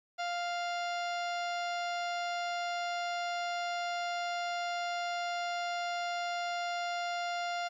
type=harmonic tone; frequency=698.5 Hz; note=F5; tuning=in tune; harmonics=1 / 2 / 3 / 4 / 5 / 6 / 7 / 8 / 10; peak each=-34 / -40 / -44 / -46 / -48 / -50 / -51 / -52 / -54 dBFS; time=0.18-7.69 s; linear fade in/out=20 ms; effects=12-bit